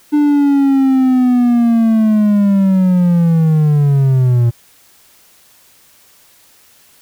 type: linear sweep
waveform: triangle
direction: down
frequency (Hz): 297.6 to 116.3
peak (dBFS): -6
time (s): 0.12-4.51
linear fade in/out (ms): 20
effects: white hiss -48 dBFS RMS until 7.01 s